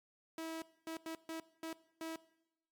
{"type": "tone bursts at uneven times", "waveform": "sawtooth", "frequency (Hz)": 324.3, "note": "E4", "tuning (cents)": -28, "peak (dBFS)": -37, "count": 6, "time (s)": [[0.38, 0.62], [0.87, 0.97], [1.06, 1.15], [1.29, 1.4], [1.63, 1.73], [2.01, 2.16]], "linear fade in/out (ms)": 2, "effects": ["noise-tail reverb RT60 0.9 s tail -20 dB re dry", "MP3 96 kbps"]}